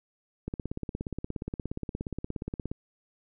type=click train; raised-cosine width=3 ms; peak=-20 dBFS; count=39; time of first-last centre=0.48-2.715 s; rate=17 Hz; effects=none